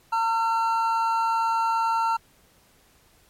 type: tone pair together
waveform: triangle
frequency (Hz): 909 / 1358.9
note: A#5 / F6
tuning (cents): -44 / -48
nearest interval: perfect fifth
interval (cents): 696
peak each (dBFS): -20 / -24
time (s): 0.12-2.17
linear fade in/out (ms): 10
effects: pink hiss -59 dBFS RMS until 3.29 s + MP3 64 kbps